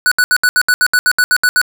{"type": "tone bursts", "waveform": "square", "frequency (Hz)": 1480, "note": "F#6", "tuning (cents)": 0, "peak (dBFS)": -9, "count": 13, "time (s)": [0.06, 1.615], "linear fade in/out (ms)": 0, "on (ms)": 55, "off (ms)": 70, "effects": []}